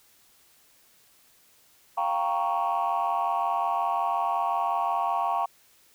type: chord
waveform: sine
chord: G half-diminished seventh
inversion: third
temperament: equal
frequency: 698.5 / 784 / 932.3 / 1108.7 Hz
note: F5 / G5 / Bb5 / Db6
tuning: 0 / 0 / 0 / 0 cents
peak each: -28 dBFS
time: 1.97-5.46 s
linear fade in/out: 10 ms
effects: tanh soft clip ceiling -18 dBFS + white hiss -60 dBFS RMS until 5.94 s